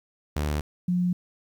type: tone pair in turn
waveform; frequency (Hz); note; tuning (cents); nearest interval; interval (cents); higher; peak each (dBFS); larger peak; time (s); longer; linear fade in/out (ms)
sawtooth / sine; 74.5 / 178.58; D2 / F3; +25 / +39; octave + minor third; 1514; second; -21; neither; 0.36-0.61 / 0.88-1.13; neither; 5
effects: 10-bit